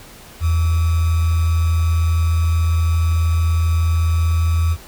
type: tone with sample-and-hold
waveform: sine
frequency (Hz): 82.41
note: E2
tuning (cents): 0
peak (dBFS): -13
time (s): 0.4-4.77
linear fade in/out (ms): 50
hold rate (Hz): 1225
effects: pink hiss -41 dBFS RMS until 4.87 s